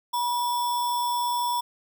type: tone with sample-and-hold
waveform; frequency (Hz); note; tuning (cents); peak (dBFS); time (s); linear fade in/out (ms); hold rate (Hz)
sine; 968; B5; -35; -23; 0.13-1.61; 10; 4410
effects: none